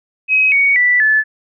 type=tone with pitch steps; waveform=sine; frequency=2540 / 2237 / 1970 / 1734.9 Hz; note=D#7 / C#7 / B6 / A6; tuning=+35 / +15 / -5 / -25 cents; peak=-9 dBFS; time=0.28-1.24 s; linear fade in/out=50 ms; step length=240 ms; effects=none